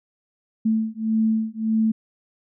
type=beating tone pair; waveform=sine; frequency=220 / 221.7 Hz; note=A3 / A3; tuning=0 / +13 cents; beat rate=1.7 Hz; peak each=-22 dBFS; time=0.65-1.92 s; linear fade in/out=10 ms; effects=none